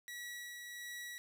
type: tone with tremolo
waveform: sawtooth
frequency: 1933 Hz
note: B6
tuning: 38 cents flat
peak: -40 dBFS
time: 0.08-1.18 s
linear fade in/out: 0 ms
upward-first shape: sine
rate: 1.4 Hz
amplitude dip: 30%
effects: none